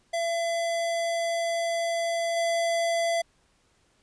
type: tone with level steps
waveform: square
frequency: 674 Hz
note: E5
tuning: 38 cents sharp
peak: -26 / -24 dBFS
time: 0.13-3.22 s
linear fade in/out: 10 ms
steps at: 2.36 s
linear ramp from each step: 10 ms
effects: pink hiss -66 dBFS RMS until 4.02 s + resampled to 22050 Hz